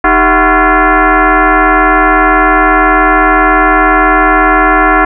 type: tone with frequency modulation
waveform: sine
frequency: 311.1 Hz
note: D#4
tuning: in tune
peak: -4 dBFS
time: 0.04-5.05 s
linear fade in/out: 5 ms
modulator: 352 Hz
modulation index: 4.4
effects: none